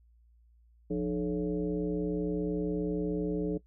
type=tone with frequency modulation; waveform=sine; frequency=302.6 Hz; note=D#4; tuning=48 cents flat; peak=-28 dBFS; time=0.9-3.58 s; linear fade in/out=10 ms; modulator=127 Hz; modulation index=1.4; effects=noise-tail reverb RT60 0.1 s tail -19 dB re dry + added 58 Hz sine -59 dBFS peak until 3.66 s